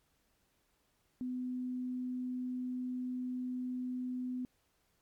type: tone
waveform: sine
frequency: 251.7 Hz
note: B3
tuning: 33 cents sharp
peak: -35 dBFS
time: 1.21-4.45 s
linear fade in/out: 0 ms
effects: pink hiss -75 dBFS RMS until 5.01 s + MP3 96 kbps